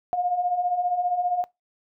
sine beating tone pair, 702 / 717 Hz, F5 / F5, +9 / +45 cents, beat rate 15 Hz, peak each -29 / -23 dBFS, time 0.13-1.44 s, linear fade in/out 0 ms, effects noise-tail reverb RT60 0.2 s tail -23 dB re dry

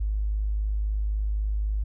triangle tone with tanh clipping, 51.91 Hz, G#1, in tune, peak -23 dBFS, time 0-1.84 s, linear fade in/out 10 ms, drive 3 dB, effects none

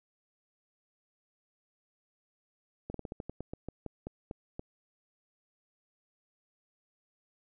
slowing click train, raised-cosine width 2 ms, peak -25 dBFS, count 14, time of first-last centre 2.9-4.594 s, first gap 43 ms, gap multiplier 1.17, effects none

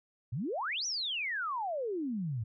sine exponential two-way sweep, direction up then down, 103.4 to 6100 to 103.4 Hz, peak -32 dBFS, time 0.32-2.44 s, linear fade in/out 10 ms, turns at 0.86 s, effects none

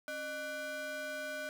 square ring-modulated tone, 440.2 Hz, A4, 1 cent sharp, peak -36 dBFS, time 0.08-1.49 s, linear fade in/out 0 ms, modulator 1050 Hz, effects none

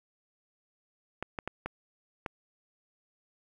clicks, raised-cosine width 0.5 ms, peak -19 dBFS, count 5, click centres 1.226 / 1.388 / 1.476 / 1.66 / 2.262 s, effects 9-bit

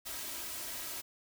white noise with comb filter, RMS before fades -41 dBFS, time 0.05-1.02 s, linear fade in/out 20 ms, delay 3.1 ms, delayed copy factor +0.55, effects none

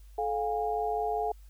sine tone cluster, 432.9 / 708 / 813 Hz, A4 / F5 / G#5, -28 / +23 / -37 cents, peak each -32 / -31 / -33 dBFS, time 0.18-1.32 s, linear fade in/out 5 ms, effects added 50 Hz sine -48 dBFS peak until 1.49 s + white hiss -66 dBFS RMS until 1.49 s

